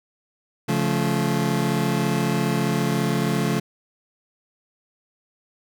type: chord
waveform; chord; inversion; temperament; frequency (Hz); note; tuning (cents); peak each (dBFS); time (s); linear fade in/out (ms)
30% pulse; Db augmented; none; just; 138.59 / 173.24 / 216.5; Db3 / F3 / A3; 0 / -14 / -28; -22; 0.68-3.6; 10
effects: none